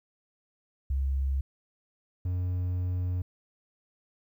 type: tone pair in turn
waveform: sine / triangle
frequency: 67.6 / 90.24 Hz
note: C#2 / F#2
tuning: -43 / -43 cents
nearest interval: perfect fourth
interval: 500 cents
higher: second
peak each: -25 dBFS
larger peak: neither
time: 0.9-1.41 / 2.25-3.22 s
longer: second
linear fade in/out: 5 ms
effects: 11-bit